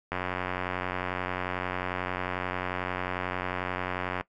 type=click train; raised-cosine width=0.5 ms; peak=-15 dBFS; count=374; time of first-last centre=0.12-4.21 s; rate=91.2 Hz; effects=noise-tail reverb RT60 0.1 s tail -19 dB re dry